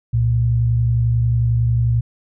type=tone pair together; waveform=sine; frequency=65.41 / 116.54 Hz; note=C2 / A#2; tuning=0 / 0 cents; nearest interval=minor seventh; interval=1000 cents; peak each=-22 / -14 dBFS; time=0.13-2.01 s; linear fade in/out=10 ms; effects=none